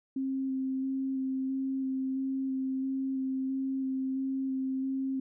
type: tone with vibrato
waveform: sine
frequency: 265.4 Hz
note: C4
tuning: 25 cents sharp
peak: -29 dBFS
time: 0.16-5.2 s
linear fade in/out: 5 ms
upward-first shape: square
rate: 1.5 Hz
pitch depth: 10 cents each way
effects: none